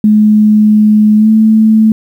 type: tone with pitch glide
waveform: sine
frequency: 212.7 to 218.9 Hz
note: G#3 to A3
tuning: +42 to -9 cents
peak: -3 dBFS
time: 0.04-1.92 s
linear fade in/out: 2 ms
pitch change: +49 cents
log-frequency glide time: 1.17-1.29 s
effects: 7-bit